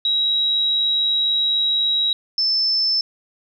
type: tone pair in turn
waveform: sine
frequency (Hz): 3851 / 5278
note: B7 / E8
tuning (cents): -44 / +1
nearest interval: perfect fourth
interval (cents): 545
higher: second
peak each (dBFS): -16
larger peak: neither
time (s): 0.05-2.13 / 2.38-3.01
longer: first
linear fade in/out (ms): 2
effects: 9-bit